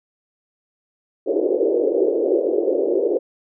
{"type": "band-pass noise", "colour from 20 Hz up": "white", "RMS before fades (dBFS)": -19, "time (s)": [1.26, 3.19], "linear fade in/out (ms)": 20, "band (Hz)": [340, 510], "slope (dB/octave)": 48, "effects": []}